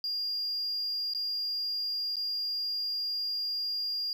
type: tone with dropouts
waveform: sine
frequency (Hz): 4817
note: D8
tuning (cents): +43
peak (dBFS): -28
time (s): 0.04-4.13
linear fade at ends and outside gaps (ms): 1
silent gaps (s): 1.136-1.148 / 2.158-2.167
effects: tanh soft clip ceiling -28 dBFS + 11-bit